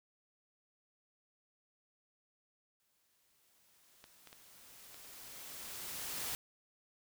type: noise with exponential growth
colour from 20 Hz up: white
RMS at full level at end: -39 dBFS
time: 2.8-6.35 s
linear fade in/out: 0 ms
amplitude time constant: 770 ms
type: clicks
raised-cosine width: 0.2 ms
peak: -35 dBFS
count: 4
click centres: 4.041 / 4.273 / 4.329 / 4.944 s
effects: none